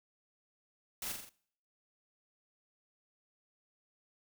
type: noise with echo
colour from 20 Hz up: white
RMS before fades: -40 dBFS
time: 1.02-1.12 s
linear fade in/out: 2 ms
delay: 43 ms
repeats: 4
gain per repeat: -4 dB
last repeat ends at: 1.292 s
effects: noise-tail reverb RT60 0.6 s tail -22 dB re dry